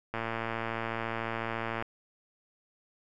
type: click train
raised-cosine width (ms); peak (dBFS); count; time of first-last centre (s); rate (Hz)
0.5; -18; 193; 0.14-1.824; 114
effects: none